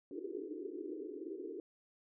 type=band-pass noise; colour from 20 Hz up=pink; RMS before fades=-44 dBFS; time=0.11-1.6 s; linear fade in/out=2 ms; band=290 to 450 Hz; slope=96 dB/octave; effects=none